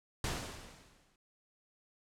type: noise with exponential decay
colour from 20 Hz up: pink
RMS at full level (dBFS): -34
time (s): 0.24-1.16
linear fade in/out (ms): 2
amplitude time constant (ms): 200
effects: low-pass 9000 Hz 12 dB/octave